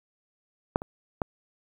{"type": "clicks", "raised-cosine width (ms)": 1, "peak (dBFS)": [-8, -22, -12], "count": 3, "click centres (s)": [0.759, 0.819, 1.218], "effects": ["8-bit"]}